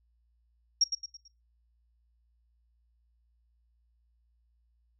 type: tone with echo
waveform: sine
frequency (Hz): 5588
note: F8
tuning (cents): 0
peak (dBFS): -20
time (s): 0.81-0.84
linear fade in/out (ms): 5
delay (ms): 110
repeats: 4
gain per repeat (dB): -8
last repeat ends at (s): 1.28
effects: noise-tail reverb RT60 0.2 s tail -19 dB re dry + added 58 Hz sine -67 dBFS peak until 4.99 s